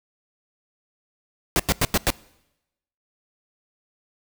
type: noise bursts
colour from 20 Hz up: pink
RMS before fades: -19 dBFS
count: 5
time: 1.56-2.103 s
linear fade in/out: 0 ms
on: 35 ms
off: 92 ms
effects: noise-tail reverb RT60 0.9 s tail -23 dB re dry